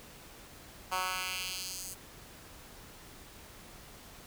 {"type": "tone with high-pass filter sweep", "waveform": "10% pulse", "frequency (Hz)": 185, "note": "F#3", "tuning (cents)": 0, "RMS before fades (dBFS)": -37, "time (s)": [0.91, 1.95], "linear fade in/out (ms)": 20, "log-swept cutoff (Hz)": [960, 8400], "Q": 1.4, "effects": ["pink hiss -52 dBFS RMS until 4.26 s"]}